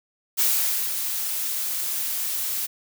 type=noise with ADSR envelope; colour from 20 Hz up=blue; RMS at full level=-20 dBFS; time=0.37-2.67 s; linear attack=28 ms; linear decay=490 ms; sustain=-7 dB; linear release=19 ms; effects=none